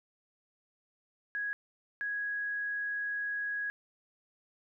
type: tone bursts at uneven times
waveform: sine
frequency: 1661 Hz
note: G#6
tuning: in tune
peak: -32 dBFS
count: 2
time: 1.35-1.53 / 2.01-3.7 s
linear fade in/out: 0 ms
effects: none

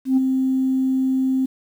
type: tone with ADSR envelope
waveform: sine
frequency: 262.5 Hz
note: C4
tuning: 6 cents sharp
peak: -10 dBFS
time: 0.05-1.46 s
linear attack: 120 ms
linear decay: 18 ms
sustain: -6 dB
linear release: 9 ms
effects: tanh soft clip ceiling -10 dBFS + 8-bit

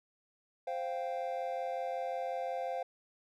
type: chord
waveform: triangle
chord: C suspended fourth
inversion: none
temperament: equal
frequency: 523.3 / 698.5 / 784 Hz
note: C5 / F5 / G5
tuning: 0 / 0 / 0 cents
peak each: -36 / -36 / -39 dBFS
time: 0.67-2.83 s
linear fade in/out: 5 ms
effects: none

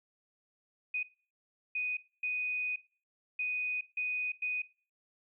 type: tone bursts at uneven times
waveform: sine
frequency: 2489 Hz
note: D#7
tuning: in tune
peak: -31 dBFS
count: 6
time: 0.94-1.03 / 1.75-1.97 / 2.23-2.76 / 3.39-3.81 / 3.97-4.32 / 4.42-4.62 s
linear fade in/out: 5 ms
effects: noise-tail reverb RT60 0.4 s tail -19 dB re dry

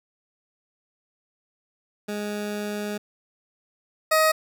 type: tone pair in turn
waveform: 20% pulse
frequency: 207.7 / 630.2 Hz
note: G#3 / D#5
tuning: 0 / +22 cents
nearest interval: octave + perfect fifth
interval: 1922 cents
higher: second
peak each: -23 / -12 dBFS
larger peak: second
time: 2.08-2.98 / 4.11-4.32 s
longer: first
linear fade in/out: 10 ms
effects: none

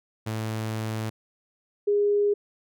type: tone pair in turn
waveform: sawtooth / sine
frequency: 110 / 410.1 Hz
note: A2 / G#4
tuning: 0 / -22 cents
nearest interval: octave + major seventh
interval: 2278 cents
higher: second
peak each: -24 / -19 dBFS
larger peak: second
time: 0.26-1.1 / 1.87-2.34 s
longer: first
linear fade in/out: 10 ms
effects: none

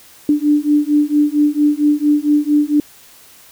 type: beating tone pair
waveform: sine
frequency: 293.4 / 297.8 Hz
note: D4 / D4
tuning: -2 / +24 cents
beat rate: 4.4 Hz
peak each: -14 dBFS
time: 0.29-2.8 s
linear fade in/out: 2 ms
effects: white hiss -44 dBFS RMS until 3.51 s

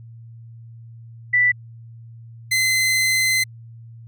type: tone pair in turn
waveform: sine / sawtooth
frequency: 1975.5 / 2054 Hz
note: B6 / C7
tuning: 0 / -33 cents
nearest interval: minor second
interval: 67 cents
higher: second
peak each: -13 dBFS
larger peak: neither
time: 1.33-1.52 / 2.51-3.44 s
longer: second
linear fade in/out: 10 ms
effects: added 115 Hz sine -38 dBFS peak until 4.07 s

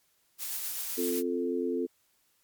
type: noise with tremolo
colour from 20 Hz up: blue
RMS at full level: -34 dBFS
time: 0.38-1.23 s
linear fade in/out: 50 ms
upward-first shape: triangle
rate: 7.8 Hz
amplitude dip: 25%
type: chord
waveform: sine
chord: F major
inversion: second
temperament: equal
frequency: 261.6 / 349.2 / 440 Hz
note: C4 / F4 / A4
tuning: 0 / 0 / 0 cents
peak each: -32 dBFS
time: 0.97-1.87 s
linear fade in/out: 20 ms
effects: white hiss -70 dBFS RMS until 2.43 s + MP3 96 kbps

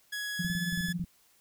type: tone with pitch glide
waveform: sawtooth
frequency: 1675 to 1713.2 Hz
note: G#6 to A6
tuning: +14 to -47 cents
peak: -30 dBFS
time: 0.12-0.93 s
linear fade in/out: 10 ms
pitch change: +39 cents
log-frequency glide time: 0.43-0.5 s
type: tone with tremolo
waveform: sine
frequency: 174.61 Hz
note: F3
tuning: in tune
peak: -27 dBFS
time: 0.39-1.05 s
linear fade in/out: 5 ms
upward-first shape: triangle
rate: 18 Hz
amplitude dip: 85%
type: clicks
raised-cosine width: 5 ms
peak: -30 dBFS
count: 9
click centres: 0.448 / 0.501 / 0.552 / 0.726 / 0.776 / 0.808 / 0.886 / 0.996 / 1.04 s
effects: white hiss -65 dBFS RMS until 1.4 s

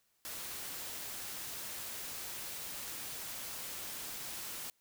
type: noise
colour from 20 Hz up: white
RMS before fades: -43 dBFS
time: 0.25-4.7 s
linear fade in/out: 0 ms
effects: white hiss -75 dBFS RMS until 4.8 s

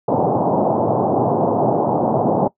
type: band-pass noise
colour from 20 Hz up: white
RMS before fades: -17 dBFS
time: 0.08-2.48 s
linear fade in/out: 5 ms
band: 110 to 880 Hz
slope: 48 dB/octave
effects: noise-tail reverb RT60 0.1 s tail -19 dB re dry

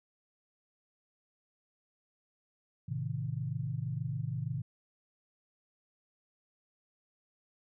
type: chord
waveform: sine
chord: A diminished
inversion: none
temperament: just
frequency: 110 / 132 / 158.4 Hz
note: A2 / C3 / Eb3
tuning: 0 / +16 / +31 cents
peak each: -38 / -36 / -38 dBFS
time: 2.88-4.62 s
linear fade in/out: 10 ms
effects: none

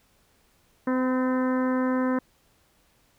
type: harmonic tone with a mistuned harmonic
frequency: 256.7 Hz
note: C4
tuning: 33 cents flat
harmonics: 1 / 2 / 3 / 4 / 5 / 6 / 7 / 8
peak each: -23 / -29 / -41 / -33 / -38 / -39 / -40 / -49 dBFS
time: 0.87-2.19 s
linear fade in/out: 5 ms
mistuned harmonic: 4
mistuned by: -17 cents
effects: pink hiss -64 dBFS RMS until 3.18 s

